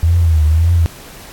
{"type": "tone with vibrato", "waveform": "sine", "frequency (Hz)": 81.2, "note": "E2", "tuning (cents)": -26, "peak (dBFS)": -8, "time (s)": [0.03, 0.86], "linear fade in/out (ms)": 0, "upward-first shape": "triangle", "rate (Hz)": 1.8, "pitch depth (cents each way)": 120, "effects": ["pink hiss -36 dBFS RMS until 1.32 s", "AAC 64 kbps"]}